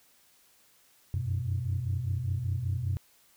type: tone cluster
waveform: sine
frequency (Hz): 90.1 / 95.2 / 124.1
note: F#2 / F#2 / B2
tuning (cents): -45 / +50 / +9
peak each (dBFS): -32 / -32 / -31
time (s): 1.14-2.97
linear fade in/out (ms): 0
effects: tanh soft clip ceiling -21 dBFS + white hiss -63 dBFS RMS until 3.36 s

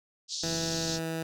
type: band-pass noise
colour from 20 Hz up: white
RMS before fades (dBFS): -35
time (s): 0.28-1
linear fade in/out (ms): 50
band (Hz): 3700 to 6500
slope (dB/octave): 48
type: tone with pitch glide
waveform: 15% pulse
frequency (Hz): 164.81 to 162.82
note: E3 to E3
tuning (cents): 0 to -21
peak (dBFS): -25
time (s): 0.43-1.23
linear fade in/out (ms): 5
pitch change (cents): -21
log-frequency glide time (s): 0.64-1.07
type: click train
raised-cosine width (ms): 3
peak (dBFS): -33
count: 26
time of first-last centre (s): 0.44-0.986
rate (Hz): 45.8
effects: none

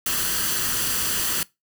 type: noise with comb filter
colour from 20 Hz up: white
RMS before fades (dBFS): -24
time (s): 0.06-1.43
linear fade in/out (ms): 2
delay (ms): 0.66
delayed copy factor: +0.55
effects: noise-tail reverb RT60 0.2 s tail -21 dB re dry

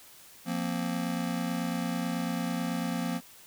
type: chord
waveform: square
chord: F suspended fourth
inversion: none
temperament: just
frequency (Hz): 174.61 / 232.8 / 261.9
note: F3 / Bb3 / C4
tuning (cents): 0 / -2 / +2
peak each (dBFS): -34 / -34 / -36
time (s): 0.45-3.21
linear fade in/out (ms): 50
effects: white hiss -53 dBFS RMS until 3.46 s

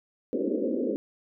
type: band-pass noise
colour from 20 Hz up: pink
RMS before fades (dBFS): -28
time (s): 0.33-0.96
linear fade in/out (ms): 0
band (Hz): 210 to 550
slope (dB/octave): 96
effects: none

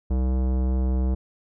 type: tone with tanh clipping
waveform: sine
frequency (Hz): 64.1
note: C2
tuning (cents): -35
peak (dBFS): -22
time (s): 0.1-1.15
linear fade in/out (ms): 10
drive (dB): 18
effects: none

